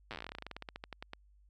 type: slowing click train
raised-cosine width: 0.3 ms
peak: -26 dBFS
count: 27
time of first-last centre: 0.11-1.134 s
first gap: 8 ms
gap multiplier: 1.11
effects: added 50 Hz sine -61 dBFS peak until 1.49 s